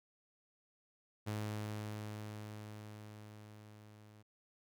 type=tone with level ramp; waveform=sawtooth; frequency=106.1 Hz; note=G#2; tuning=38 cents sharp; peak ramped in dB=-33 to -54 dBFS; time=1.26-4.23 s; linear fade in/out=20 ms; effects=none